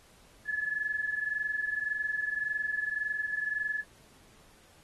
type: tone pair together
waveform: sine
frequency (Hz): 1708.2 / 1730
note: G#6 / A6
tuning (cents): +48 / -30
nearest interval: unison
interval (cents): 22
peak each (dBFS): -31 / -35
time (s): 0.45-3.84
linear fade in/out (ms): 50
effects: pink hiss -60 dBFS RMS until 4.83 s + AAC 32 kbps